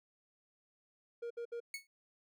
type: tone bursts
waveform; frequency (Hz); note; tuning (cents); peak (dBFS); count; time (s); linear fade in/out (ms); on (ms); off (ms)
triangle; 470.8; A#4; +17; -37; 3; 1.22-1.603; 10; 85; 64
type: tone with exponential decay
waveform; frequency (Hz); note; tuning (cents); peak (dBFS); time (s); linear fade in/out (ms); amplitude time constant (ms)
sawtooth; 2208; C#7; -7; -33; 1.74-1.87; 2; 27
effects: none